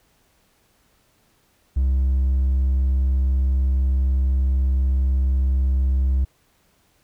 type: tone with hard clipping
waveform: sine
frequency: 66 Hz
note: C2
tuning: 16 cents sharp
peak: -17 dBFS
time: 1.76-6.25 s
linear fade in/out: 10 ms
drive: 2 dB
effects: pink hiss -62 dBFS RMS until 7.03 s